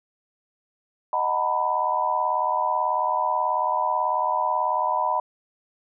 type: chord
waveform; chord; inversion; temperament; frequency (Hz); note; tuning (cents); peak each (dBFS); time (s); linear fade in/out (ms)
sine; B major seventh; first; equal with one note detuned; 622.3 / 740 / 909.5 / 987.8; D#5 / F#5 / A#5 / B5; 0 / 0 / -43 / 0; -29 / -29 / -27 / -23; 1.13-5.2; 2
effects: none